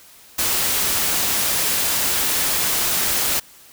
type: noise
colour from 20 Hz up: white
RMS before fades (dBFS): -20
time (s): 0.38-3.4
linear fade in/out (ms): 10
effects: white hiss -47 dBFS RMS until 3.72 s